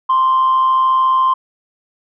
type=tone with amplitude modulation; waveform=sine; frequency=1046.5 Hz; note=C6; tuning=in tune; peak=-7 dBFS; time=0.09-1.34 s; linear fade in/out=10 ms; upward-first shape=sine; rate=134 Hz; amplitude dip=40%; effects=tanh soft clip ceiling -7 dBFS